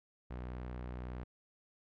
sawtooth tone, 61.74 Hz, B1, in tune, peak -37 dBFS, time 0.3-1.24 s, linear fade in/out 10 ms, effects low-pass 2000 Hz 12 dB/octave

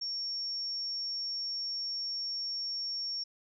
sine tone, 5500 Hz, F8, 27 cents flat, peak -33 dBFS, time 0.01-3.24 s, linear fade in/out 10 ms, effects none

